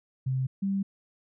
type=tone pair in turn; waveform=sine; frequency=130.81 / 195.99 Hz; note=C3 / G3; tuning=0 / 0 cents; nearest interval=perfect fifth; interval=700 cents; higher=second; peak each=-25 dBFS; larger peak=neither; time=0.26-0.47 / 0.62-0.83 s; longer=neither; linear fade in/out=10 ms; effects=none